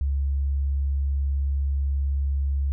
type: tone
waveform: sine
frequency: 69.3 Hz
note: C#2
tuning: in tune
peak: -21 dBFS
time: 0.01-2.72 s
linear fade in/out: 0 ms
effects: none